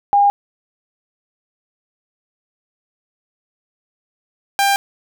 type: tone pair in turn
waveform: sine / sawtooth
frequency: 810 / 795.2 Hz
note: G#5 / G5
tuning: -43 / +25 cents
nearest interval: unison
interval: 32 cents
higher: first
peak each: -9 / -9 dBFS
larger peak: neither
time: 0.13-0.3 / 4.59-4.76 s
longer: neither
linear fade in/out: 0 ms
effects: none